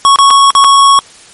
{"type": "tone with dropouts", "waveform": "square", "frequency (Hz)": 1107, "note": "C#6", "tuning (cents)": -3, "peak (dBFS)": -3, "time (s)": [0.05, 0.99], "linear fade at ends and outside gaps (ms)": 0, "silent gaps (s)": [[0.159, 0.187], [0.304, 0.308], [0.505, 0.551], [0.641, 0.645]], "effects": ["white hiss -37 dBFS RMS until 1.33 s", "MP3 48 kbps"]}